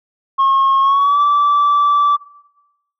sine tone with pitch glide, 1083 to 1160.7 Hz, C#6 to D6, -41 to -21 cents, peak -8 dBFS, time 0.38-2.17 s, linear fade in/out 20 ms, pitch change +120 cents, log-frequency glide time 0.81-1.2 s, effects noise-tail reverb RT60 0.9 s tail -19 dB re dry + tanh soft clip ceiling -8 dBFS

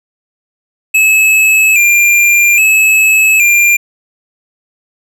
square tone with vibrato, 2489 Hz, D#7, in tune, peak -6 dBFS, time 0.94-3.77 s, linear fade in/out 10 ms, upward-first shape square, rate 0.61 Hz, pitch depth 70 cents each way, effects none

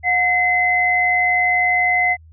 sine tone pair together, 724 / 2048 Hz, F#5 / C7, -38 / -38 cents, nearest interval octave + tritone, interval 1800 cents, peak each -19 / -15 dBFS, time 0.03-2.17 s, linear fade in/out 50 ms, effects added 80 Hz sine -42 dBFS peak until 2.32 s

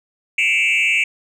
sine tone with frequency modulation, 2477 Hz, D#7, 8 cents flat, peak -11 dBFS, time 0.38-1.04 s, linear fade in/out 5 ms, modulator 129 Hz, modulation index 2.3, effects tanh soft clip ceiling -13 dBFS

